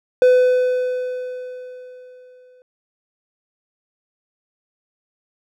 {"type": "tone with exponential decay", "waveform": "triangle", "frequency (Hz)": 503, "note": "B4", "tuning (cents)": 32, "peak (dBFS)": -6, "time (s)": [0.22, 2.62], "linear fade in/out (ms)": 1, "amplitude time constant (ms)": 520, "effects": []}